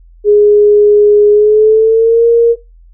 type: tone with pitch glide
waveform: sine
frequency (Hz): 415.3 to 466.2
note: G#4 to A#4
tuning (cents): 0 to 0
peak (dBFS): -3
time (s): 0.24-2.56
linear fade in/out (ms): 50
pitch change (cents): +200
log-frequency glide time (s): 1.32-2.26
effects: noise-tail reverb RT60 0.2 s tail -17 dB re dry + added 42 Hz sine -37 dBFS peak until 2.93 s